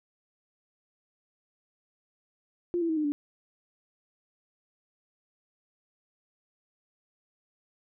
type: tone with pitch steps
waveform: sine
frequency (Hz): 349.4 / 333.6 / 318.6 / 304.2 / 290.4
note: F4 / E4 / D#4 / D#4 / D4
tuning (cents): +1 / +21 / +41 / -39 / -19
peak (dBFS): -25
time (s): 2.74-3.12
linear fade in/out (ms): 0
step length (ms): 76
effects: none